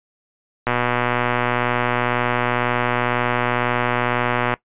click train, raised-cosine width 0.5 ms, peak -4 dBFS, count 473, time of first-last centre 0.67-4.539 s, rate 122 Hz, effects noise-tail reverb RT60 0.1 s tail -19 dB re dry + resampled to 8000 Hz

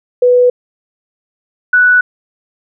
sine tone pair in turn, 493.9 / 1480 Hz, B4 / F#6, 0 / 0 cents, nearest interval octave + perfect fifth, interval 1900 cents, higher second, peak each -5 dBFS, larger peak neither, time 0.22-0.5 / 1.73-2.01 s, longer neither, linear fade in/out 5 ms, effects none

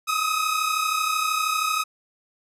sawtooth tone pair together, 1249.1 / 1282 Hz, D#6 / E6, +6 / -49 cents, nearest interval unison, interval 45 cents, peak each -21 dBFS, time 0.07-1.84 s, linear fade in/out 20 ms, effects resampled to 32000 Hz

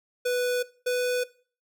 square tone pair in turn, 493.9 / 495.8 Hz, B4 / B4, 0 / +7 cents, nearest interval unison, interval 7 cents, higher second, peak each -24 / -24 dBFS, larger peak neither, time 0.25-0.63 / 0.86-1.24 s, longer neither, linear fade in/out 10 ms, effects noise-tail reverb RT60 0.4 s tail -19 dB re dry

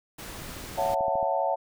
pink noise, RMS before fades -40 dBFS, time 0.18-0.95 s, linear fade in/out 10 ms
click train, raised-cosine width 3 ms, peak -29 dBFS, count 12, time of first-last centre 0.42-1.229 s, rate 13.6 Hz
sine chord, F# minor seventh, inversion second, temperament just, 555 / 666 / 740 / 888 Hz, C#5 / E5 / F#5 / A5, +2 / +18 / 0 / +16 cents, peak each -29 dBFS, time 0.77-1.56 s, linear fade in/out 20 ms
effects none

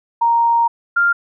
sine tone pair in turn, 932.3 / 1396.9 Hz, A#5 / F6, 0 / 0 cents, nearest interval perfect fifth, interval 700 cents, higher second, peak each -11 dBFS, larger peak neither, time 0.21-0.68 / 0.96-1.13 s, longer first, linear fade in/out 10 ms, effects none

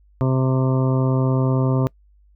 harmonic tone, 130.81 Hz, C3, in tune, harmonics 1 / 2 / 3 / 4 / 5 / 7 / 8 / 9, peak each -17 / -23 / -27 / -29 / -31 / -34 / -35 / -36 dBFS, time 0.21-1.87 s, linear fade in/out 0 ms, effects noise-tail reverb RT60 0.1 s tail -25 dB re dry + added 50 Hz sine -51 dBFS peak until 2.35 s

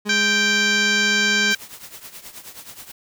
30% pulse tone, 207.7 Hz, G#3, in tune, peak -23 dBFS, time 0.05-1.54 s, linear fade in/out 20 ms
harmonic tone, 784 Hz, G5, in tune, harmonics 2 / 3 / 4 / 5 / 6 / 7 / 8 / 9, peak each -19 / -23 / -25 / -27 / -29 / -30 / -31 / -32 dBFS, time 0.09-1.55 s, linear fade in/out 5 ms
white noise with tremolo, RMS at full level -36 dBFS, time 1.5-2.92 s, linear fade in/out 10 ms, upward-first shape triangle, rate 9.4 Hz, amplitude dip 80%
effects none

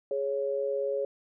sine tone pair together, 416.3 / 554.4 Hz, G#4 / C#5, +4 / 0 cents, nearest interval perfect fourth, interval 496 cents, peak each -31 / -29 dBFS, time 0.11-1.05 s, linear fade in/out 2 ms, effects none

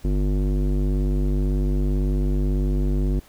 square tone with low-pass filter, 49.07 Hz, G1, 2 cents sharp, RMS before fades -21 dBFS, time 0.04-3.2 s, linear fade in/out 10 ms, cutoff 320 Hz, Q 1.8, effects pink hiss -52 dBFS RMS until 3.28 s

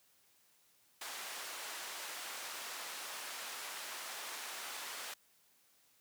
pink band-pass noise, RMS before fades -45 dBFS, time 1.01-5.14 s, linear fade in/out 5 ms, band 850 to 14000 Hz, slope 12 dB/octave, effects white hiss -70 dBFS RMS until 6 s + high-pass 80 Hz 12 dB/octave

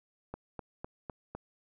click train, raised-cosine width 1 ms, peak -25 dBFS, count 5, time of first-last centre 0.34-1.35 s, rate 3.96 Hz, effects none

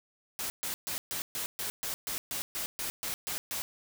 white noise bursts, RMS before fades -35 dBFS, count 14, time 0.39-3.62 s, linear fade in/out 0 ms, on 110 ms, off 130 ms, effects none

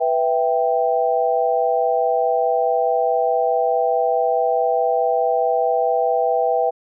sine chord, E minor, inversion second, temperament equal, 493.9 / 659.3 / 784 Hz, B4 / E5 / G5, 0 / 0 / 0 cents, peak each -20 dBFS, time 0-6.71 s, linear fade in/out 20 ms, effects none

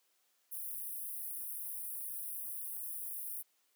white high-pass noise, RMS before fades -42 dBFS, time 0.51-3.43 s, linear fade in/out 20 ms, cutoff 9300 Hz, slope 96 dB/octave, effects white hiss -75 dBFS RMS until 3.75 s + high-pass 300 Hz 12 dB/octave

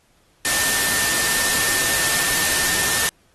sine tone in noise, 1798 Hz, A6, 37 cents sharp, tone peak -26 dBFS, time 0.45-3.09 s, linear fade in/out 0 ms, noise white, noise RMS -20 dBFS, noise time 0.45-3.09 s, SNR -9 dB, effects pink hiss -60 dBFS RMS until 3.34 s + AAC 32 kbps

